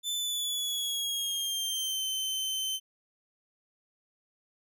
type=tone with pitch glide; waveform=sawtooth; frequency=3520 to 3082 Hz; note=A7 to G7; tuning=0 to -30 cents; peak=-27 dBFS; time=0.03-2.8 s; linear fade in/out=50 ms; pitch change=-230 cents; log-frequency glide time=0.14-2.04 s; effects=none